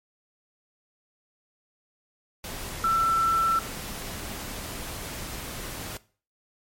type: tone in noise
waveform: sine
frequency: 1338 Hz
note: E6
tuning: 25 cents sharp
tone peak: -20 dBFS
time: 2.84-3.59 s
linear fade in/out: 2 ms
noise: pink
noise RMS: -36 dBFS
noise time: 2.44-5.97 s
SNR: +13 dB
effects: noise-tail reverb RT60 0.4 s tail -19 dB re dry + MP3 64 kbps